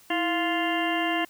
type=harmonic tone with a mistuned harmonic; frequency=348.8 Hz; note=F4; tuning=2 cents flat; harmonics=1 / 2 / 3 / 4 / 5 / 6 / 8 / 9; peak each=-28 / -29 / -33 / -40 / -32 / -33 / -32 / -39 dBFS; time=0.1-1.25 s; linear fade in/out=5 ms; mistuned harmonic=1; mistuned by=-110 cents; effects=white hiss -55 dBFS RMS until 1.29 s